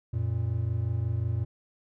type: tone pair together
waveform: triangle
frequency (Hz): 90.4 / 115.97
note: F#2 / A#2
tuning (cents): -40 / -9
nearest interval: major third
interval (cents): 431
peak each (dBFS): -28 / -26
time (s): 0.13-1.45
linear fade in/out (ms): 10
effects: none